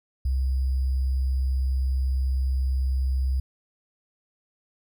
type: tone with sample-and-hold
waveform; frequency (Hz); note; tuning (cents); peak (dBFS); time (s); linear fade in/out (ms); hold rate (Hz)
sine; 65.41; C2; 0; -21; 0.25-3.4; 5; 4900
effects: none